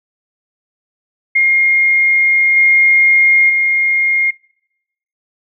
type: tone with level steps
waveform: sine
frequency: 2132 Hz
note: C7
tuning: 32 cents sharp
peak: -8 / -6 / -10 dBFS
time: 1.35-4.31 s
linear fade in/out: 10 ms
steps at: 2.56 / 3.49 s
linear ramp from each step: 10 ms
effects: noise-tail reverb RT60 0.9 s tail -24 dB re dry